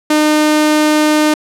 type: tone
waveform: sawtooth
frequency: 304.3 Hz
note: D#4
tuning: 38 cents flat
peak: -5 dBFS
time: 0.1-1.34 s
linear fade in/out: 5 ms
effects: low-pass 12000 Hz 12 dB/octave